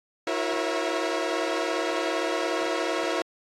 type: tone cluster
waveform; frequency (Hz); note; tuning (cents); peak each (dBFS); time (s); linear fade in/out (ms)
sawtooth; 325.6 / 363 / 471.6 / 547 / 662; E4 / F#4 / A#4 / C#5 / E5; -21 / -33 / +20 / -23 / +7; -28; 0.27-3.22; 2
effects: low-pass 6000 Hz 12 dB/octave + AAC 48 kbps